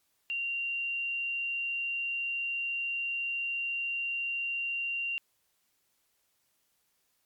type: tone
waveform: sine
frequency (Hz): 2767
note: F7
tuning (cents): -17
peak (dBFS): -30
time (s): 0.3-5.18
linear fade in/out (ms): 0
effects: white hiss -74 dBFS RMS until 7.25 s + MP3 96 kbps